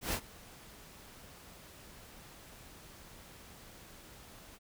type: noise with ADSR envelope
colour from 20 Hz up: pink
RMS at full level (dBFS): -32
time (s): 0.01-4.59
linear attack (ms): 120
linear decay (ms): 71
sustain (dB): -22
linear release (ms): 40
effects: none